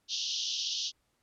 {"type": "band-pass noise", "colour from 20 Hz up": "pink", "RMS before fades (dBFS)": -34, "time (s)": [0.08, 0.92], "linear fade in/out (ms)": 50, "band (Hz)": [2900, 6200], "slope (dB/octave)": 96, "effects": ["pink hiss -75 dBFS RMS until 1.22 s", "low-pass 12000 Hz 12 dB/octave"]}